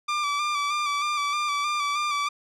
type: tone with vibrato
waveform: sawtooth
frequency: 1174.7 Hz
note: D6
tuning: in tune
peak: -20 dBFS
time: 0.08-2.29 s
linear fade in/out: 10 ms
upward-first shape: square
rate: 3.2 Hz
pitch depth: 30 cents each way
effects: low-pass 6000 Hz 12 dB/octave